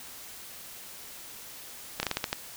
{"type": "slowing click train", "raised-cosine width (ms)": 0.2, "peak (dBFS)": -10, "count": 7, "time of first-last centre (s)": [2, 2.329], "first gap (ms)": 30, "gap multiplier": 1.24, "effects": ["white hiss -45 dBFS RMS until 2.56 s"]}